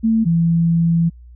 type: tone pair in turn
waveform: sine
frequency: 223.7 / 167.24 Hz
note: A3 / E3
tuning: +29 / +25 cents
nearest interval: perfect fourth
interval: 504 cents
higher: first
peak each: -12 dBFS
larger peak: neither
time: 0.03-0.25 / 0.25-1.1 s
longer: second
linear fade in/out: 20 ms
effects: added 60 Hz sine -38 dBFS peak until 1.35 s